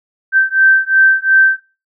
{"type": "beating tone pair", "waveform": "sine", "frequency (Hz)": [1555, 1557.8], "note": ["G6", "G6"], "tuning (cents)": [-14, -11], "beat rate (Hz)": 2.8, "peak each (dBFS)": -11, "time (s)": [0.32, 1.6], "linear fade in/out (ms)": 50, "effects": ["noise-tail reverb RT60 0.3 s tail -19 dB re dry"]}